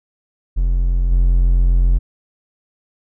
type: tone with level steps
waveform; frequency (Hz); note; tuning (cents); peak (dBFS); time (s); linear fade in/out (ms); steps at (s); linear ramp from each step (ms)
triangle; 43.8; F1; +6; -11 / -8; 0.56-1.99; 20; 1.11; 10
effects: none